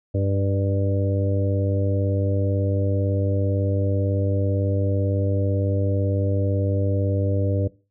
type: harmonic tone with a mistuned harmonic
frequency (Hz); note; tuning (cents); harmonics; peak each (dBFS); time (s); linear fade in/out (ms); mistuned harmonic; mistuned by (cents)
98; G2; 0; 1 / 2 / 3 / 4 / 5 / 6; -20 / -34 / -28 / -35 / -29 / -31; 0.14-7.68; 10; 6; +17
effects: noise-tail reverb RT60 0.3 s tail -18 dB re dry